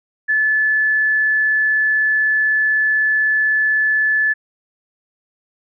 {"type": "tone", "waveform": "sine", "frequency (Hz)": 1732, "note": "A6", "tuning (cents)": -28, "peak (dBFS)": -13, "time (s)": [0.28, 4.34], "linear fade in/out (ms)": 20, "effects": []}